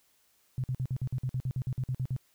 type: tone bursts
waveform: sine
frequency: 128.5 Hz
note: C3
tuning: 31 cents flat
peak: -28 dBFS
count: 15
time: 0.58-2.164 s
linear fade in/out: 0 ms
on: 58 ms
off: 51 ms
effects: white hiss -68 dBFS RMS until 2.34 s